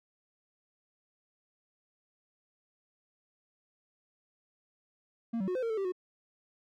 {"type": "tone with pitch steps", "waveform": "triangle", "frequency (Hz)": [230.8, 190.7, 364.9, 513, 459, 440.4, 390.4, 365.3], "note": ["A#3", "G3", "F#4", "C5", "A#4", "A4", "G4", "F#4"], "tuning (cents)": [-17, -47, -24, -34, -27, 2, -7, -22], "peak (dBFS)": -28, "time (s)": [5.33, 5.922], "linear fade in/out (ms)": 10, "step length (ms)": 74, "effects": []}